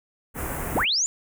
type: band-stop noise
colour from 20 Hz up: pink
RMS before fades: -30 dBFS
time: 0.34-0.86 s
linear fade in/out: 50 ms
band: 2100 to 8400 Hz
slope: 24 dB/octave
type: linear sweep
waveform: sine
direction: up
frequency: 58.27 to 7200 Hz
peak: -20 dBFS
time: 0.75-1.06 s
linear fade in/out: 0 ms
effects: none